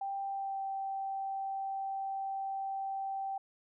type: tone with pitch glide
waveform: sine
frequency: 787 to 778.9 Hz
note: G5 to G5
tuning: +7 to -11 cents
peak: -34 dBFS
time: 0.01-3.38 s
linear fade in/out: 5 ms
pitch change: -18 cents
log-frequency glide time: 0.29-0.61 s
effects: none